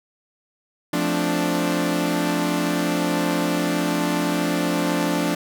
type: chord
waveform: sawtooth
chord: D minor seventh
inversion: first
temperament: equal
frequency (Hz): 174.61 / 220 / 261.6 / 293.7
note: F3 / A3 / C4 / D4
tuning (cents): 0 / 0 / 0 / 0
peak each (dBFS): -21 / -25 / -25 / -19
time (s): 0.93-5.35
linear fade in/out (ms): 5
effects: none